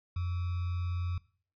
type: tone with sample-and-hold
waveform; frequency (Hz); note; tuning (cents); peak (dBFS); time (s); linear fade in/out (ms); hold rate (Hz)
sine; 88.3; F2; +20; -30; 0.16-1.18; 5; 1225
effects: noise-tail reverb RT60 0.5 s tail -21 dB re dry + resampled to 11025 Hz